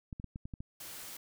clicks, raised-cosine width 5 ms, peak -29 dBFS, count 7, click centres 0.128 / 0.199 / 0.243 / 0.359 / 0.455 / 0.538 / 0.605 s
white noise, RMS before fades -46 dBFS, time 0.8-1.17 s, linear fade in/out 5 ms
effects none

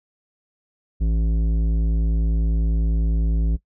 triangle tone with tanh clipping, 55 Hz, A1, in tune, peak -19 dBFS, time 1-3.57 s, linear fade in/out 20 ms, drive 16 dB, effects noise-tail reverb RT60 0.1 s tail -18 dB re dry

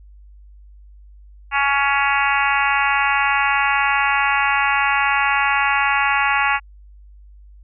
harmonic tone with a mistuned harmonic, 279.7 Hz, C#4, 16 cents sharp, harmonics 3 / 4 / 5 / 6 / 7 / 8 / 9 / 10, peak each -21 / -22 / -23 / -24 / -24 / -25 / -26 / -26 dBFS, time 1.51-6.6 s, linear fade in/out 50 ms, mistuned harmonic 10, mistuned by -22 cents, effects added 50 Hz sine -41 dBFS peak until 7.63 s

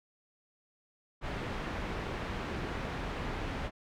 pink low-pass noise, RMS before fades -37 dBFS, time 1.21-3.71 s, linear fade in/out 50 ms, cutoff 2400 Hz, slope 12 dB/octave, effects none

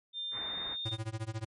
sine tone with pitch glide, 3600 to 3642 Hz, A7 to A#7, +39 to -41 cents, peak -35 dBFS, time 0.13-0.98 s, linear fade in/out 50 ms, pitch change +20 cents, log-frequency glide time 0.39-0.6 s
white low-pass noise, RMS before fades -46 dBFS, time 0.31-0.77 s, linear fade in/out 50 ms, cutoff 2100 Hz, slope 48 dB/octave
square tone with tremolo, 110.8 Hz, A2, 13 cents sharp, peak -33 dBFS, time 0.85-1.45 s, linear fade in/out 10 ms, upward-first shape sine, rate 14 Hz, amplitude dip 95%
effects MP3 48 kbps

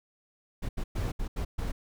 brown noise bursts at uneven times, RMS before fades -31 dBFS, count 6, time 0.62-0.69 / 0.77-0.84 / 0.95-1.12 / 1.19-1.28 / 1.36-1.45 / 1.58-1.72 s, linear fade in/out 10 ms, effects none

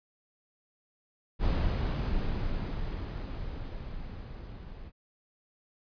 brown noise with level ramp, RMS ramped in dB -26 to -45 dBFS, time 1.39-4.92 s, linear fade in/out 50 ms, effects resampled to 11025 Hz

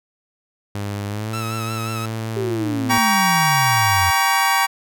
sawtooth tone with pitch glide, 101.8 to 111.66 Hz, G#2 to A2, -34 to +26 cents, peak -20 dBFS, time 0.75-2.98 s, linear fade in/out 0 ms, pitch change +160 cents, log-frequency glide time 1.08-1.33 s
sawtooth tone with vibrato, 1307 Hz, E6, 15 cents flat, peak -24 dBFS, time 1.33-2.06 s, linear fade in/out 5 ms, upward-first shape sine, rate 5.6 Hz, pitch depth 48 cents each way
sine exponential sweep, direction down, 404.4 to 86.3 Hz, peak -21 dBFS, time 2.36-4.11 s, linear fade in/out 10 ms
25% pulse chord, G diminished, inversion none, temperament just, 784 / 940.8 / 1128.9 Hz, G5 / Bb5 / Db6, 0 / +16 / +31 cents, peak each -16 dBFS, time 2.89-4.67 s, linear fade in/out 20 ms
effects none

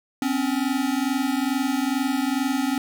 square tone pair together, 257.1 / 279.4 Hz, C4 / C#4, -30 / +14 cents, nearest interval minor second, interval 144 cents, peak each -25 dBFS, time 0.22-2.78 s, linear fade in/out 2 ms, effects none

